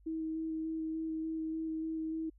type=tone with vibrato; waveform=sine; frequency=319.6 Hz; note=D#4; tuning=47 cents sharp; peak=-34 dBFS; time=0.06-2.3 s; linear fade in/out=10 ms; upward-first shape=square; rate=3.4 Hz; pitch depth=9 cents each way; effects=added 50 Hz sine -59 dBFS peak until 2.38 s